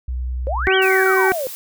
sine tone with vibrato, 62.5 Hz, B1, 21 cents sharp, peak -21 dBFS, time 0.08-0.68 s, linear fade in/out 5 ms, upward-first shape triangle, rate 10 Hz, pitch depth 12 cents each way
sine exponential two-way sweep, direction up then down, 499.3 to 3322 to 499.3 Hz, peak -21 dBFS, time 0.47-1.47 s, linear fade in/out 0 ms, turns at 0.75 s
harmonic tone, 380 Hz, F#4, 46 cents sharp, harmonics 1 / 2 / 3 / 4 / 5 / 6, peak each -16 / -23 / -26 / -18 / -25 / -26 dBFS, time 0.67-1.32 s, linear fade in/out 0 ms
blue noise, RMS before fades -32 dBFS, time 0.82-1.55 s, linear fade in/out 0 ms
effects none

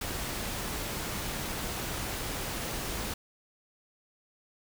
pink noise, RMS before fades -35 dBFS, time 0.01-3.14 s, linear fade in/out 5 ms, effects none

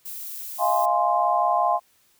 violet noise, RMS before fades -35 dBFS, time 0.05-0.86 s, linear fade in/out 10 ms
sine chord, F minor seventh, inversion third, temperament equal with one note detuned, 633.1 / 698.5 / 830.6 / 1046.5 Hz, Eb5 / F5 / Ab5 / C6, +30 / 0 / 0 / 0 cents, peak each -28 / -22 / -24 / -23 dBFS, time 0.58-1.8 s, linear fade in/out 50 ms
effects white hiss -62 dBFS RMS until 2.19 s

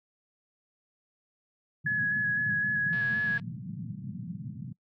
white band-pass noise, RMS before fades -39 dBFS, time 1.84-4.73 s, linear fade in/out 5 ms, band 110 to 210 Hz, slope 48 dB/octave
sine tone with vibrato, 1684 Hz, G#6, 24 cents sharp, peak -25 dBFS, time 1.86-3.38 s, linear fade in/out 5 ms, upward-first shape square, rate 3.9 Hz, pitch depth 16 cents each way
click train, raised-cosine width 0.3 ms, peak -32 dBFS, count 108, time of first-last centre 2.93-3.397 s, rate 229 Hz
effects noise-tail reverb RT60 0.1 s tail -24 dB re dry

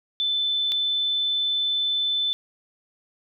sine tone pair in turn, 3520 / 3520 Hz, A7 / A7, 0 / 0 cents, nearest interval unison, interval 0 cents, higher neither, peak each -21 dBFS, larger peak neither, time 0.2-0.72 / 0.72-2.33 s, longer second, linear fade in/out 0 ms, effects none

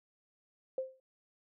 sine tone with exponential decay, 523.3 Hz, C5, in tune, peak -29 dBFS, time 0.78-1 s, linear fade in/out 2 ms, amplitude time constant 46 ms, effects none

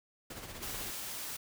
pink noise with tremolo, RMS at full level -43 dBFS, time 0.3-0.91 s, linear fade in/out 5 ms, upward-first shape sine, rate 16 Hz, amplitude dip 50%
white noise, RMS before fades -41 dBFS, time 0.62-1.37 s, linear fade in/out 10 ms
effects none

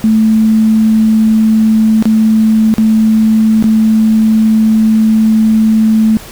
sine tone with dropouts, 219.5 Hz, A3, 4 cents flat, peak -5 dBFS, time 0.04-6.17 s, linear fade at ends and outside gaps 0 ms, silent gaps 2.025-2.055 / 2.74-2.782 / 3.625-3.641 s, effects pink hiss -31 dBFS RMS until 6.31 s

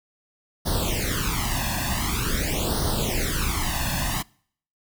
pink noise with flanger, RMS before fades -25 dBFS, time 0.65-4.23 s, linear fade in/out 20 ms, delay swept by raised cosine 0.2 to 1.15 ms, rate 0.46 Hz, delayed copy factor +1, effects noise-tail reverb RT60 0.6 s tail -26 dB re dry

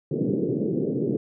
white band-pass noise, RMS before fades -25 dBFS, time 0.11-1.17 s, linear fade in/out 5 ms, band 130 to 450 Hz, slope 48 dB/octave, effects none

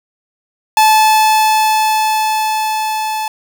45% pulse tone with level ramp, 868 Hz, A5, 24 cents flat, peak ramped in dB -6 to -17 dBFS, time 0.77-3.28 s, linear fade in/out 2 ms, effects none

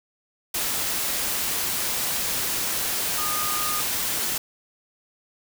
sine tone in noise, 1226 Hz, D#6, 26 cents flat, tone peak -29 dBFS, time 3.18-3.81 s, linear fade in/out 5 ms, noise white, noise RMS -26 dBFS, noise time 0.54-4.38 s, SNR -6 dB, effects none

